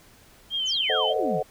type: tone with vibrato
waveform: sine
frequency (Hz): 3136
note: G7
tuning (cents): 0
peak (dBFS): -24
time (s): 0.5-1.14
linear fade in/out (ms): 50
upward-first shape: sine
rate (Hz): 4.9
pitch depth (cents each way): 54
type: exponential sweep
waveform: sine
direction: down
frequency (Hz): 7170 to 130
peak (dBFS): -27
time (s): 0.65-1.41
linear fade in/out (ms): 50
type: chord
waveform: sine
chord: A diminished seventh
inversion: none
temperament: equal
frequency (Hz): 440 / 523.3 / 622.3 / 740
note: A4 / C5 / Eb5 / Gb5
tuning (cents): 0 / 0 / 0 / 0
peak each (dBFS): -29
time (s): 0.89-1.43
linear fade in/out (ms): 10
effects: pink hiss -54 dBFS RMS until 1.5 s